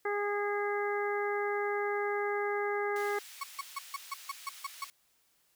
harmonic tone, 410 Hz, G#4, 22 cents flat, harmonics 1 / 2 / 3 / 4 / 5, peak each -32 / -37 / -39 / -39 / -40 dBFS, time 0.05-3.19 s, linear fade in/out 5 ms
pink high-pass noise, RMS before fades -50 dBFS, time 2.96-4.9 s, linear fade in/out 0 ms, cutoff 2300 Hz, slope 12 dB/octave
35% pulse tone bursts, 1108.7 Hz, C#6, in tune, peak -32 dBFS, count 9, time 3.41-4.844 s, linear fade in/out 5 ms, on 26 ms, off 150 ms
effects white hiss -71 dBFS RMS until 5.55 s

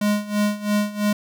square tone with tremolo, 207.7 Hz, G#3, in tune, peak -17 dBFS, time 0.01-1.13 s, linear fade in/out 5 ms, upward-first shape sine, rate 3 Hz, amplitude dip 85%, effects none

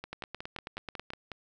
two click trains, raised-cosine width 0.3 ms, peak -22 / -23 dBFS, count 10 / 8, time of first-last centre 0.13-1.104 / 0.04-1.317 s, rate 9.24 / 5.48 Hz, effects none

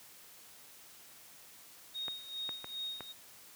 sine tone with tremolo, 3729 Hz, A#7, in tune, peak -36 dBFS, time 1.94-3.13 s, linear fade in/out 20 ms, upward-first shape sine, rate 2.5 Hz, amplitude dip 75%
clicks, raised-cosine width 0.5 ms, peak -27 dBFS, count 4, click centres 2.082 / 2.492 / 2.644 / 3.007 s
effects white hiss -56 dBFS RMS until 3.55 s + high-pass 80 Hz 12 dB/octave

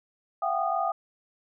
sine tone cluster, 675 / 745 / 791 / 1231 Hz, E5 / F#5 / G5 / D#6, +41 / +12 / +15 / -19 cents, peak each -30 dBFS, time 0.42-0.92 s, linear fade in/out 5 ms, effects none

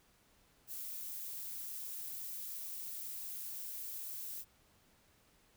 violet noise, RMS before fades -44 dBFS, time 0.67-4.45 s, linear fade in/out 50 ms, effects pink hiss -69 dBFS RMS until 5.56 s

